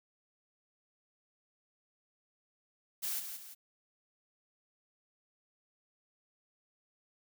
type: noise with echo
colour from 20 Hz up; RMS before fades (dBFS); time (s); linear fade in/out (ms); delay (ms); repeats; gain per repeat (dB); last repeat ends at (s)
blue; -36; 3.02-3.21; 20; 170; 2; -7; 3.55
effects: none